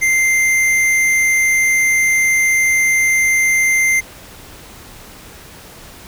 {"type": "tone with tanh clipping", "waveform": "sine", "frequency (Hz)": 2089, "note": "C7", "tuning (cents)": -3, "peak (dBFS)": -13, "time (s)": [0.01, 4.01], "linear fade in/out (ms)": 20, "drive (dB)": 16, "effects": ["pink hiss -38 dBFS RMS until 6.07 s"]}